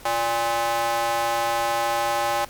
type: tone with high-pass filter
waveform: square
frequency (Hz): 116.54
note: A#2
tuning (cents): 0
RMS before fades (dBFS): -23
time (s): 0.05-2.45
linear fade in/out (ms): 5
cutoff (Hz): 750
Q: 2.8
effects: pink hiss -45 dBFS RMS until 2.49 s + MP3 96 kbps